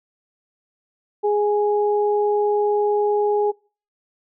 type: tone pair together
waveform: sine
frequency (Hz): 415.3 / 830.6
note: G#4 / G#5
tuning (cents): 0 / 0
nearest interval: octave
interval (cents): 1200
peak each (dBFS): -17 / -23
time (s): 1.23-3.52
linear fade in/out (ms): 20
effects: noise-tail reverb RT60 0.4 s tail -26 dB re dry